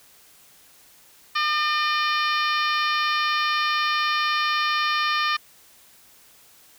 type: harmonic tone with a mistuned harmonic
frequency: 604 Hz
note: D5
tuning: 48 cents sharp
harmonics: 2 / 3 / 4 / 5 / 6 / 7 / 8 / 9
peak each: -23 / -27 / -29 / -31 / -33 / -34 / -35 / -36 dBFS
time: 1.35-5.37 s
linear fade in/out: 10 ms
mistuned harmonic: 9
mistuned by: +19 cents
effects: white hiss -53 dBFS RMS until 6.78 s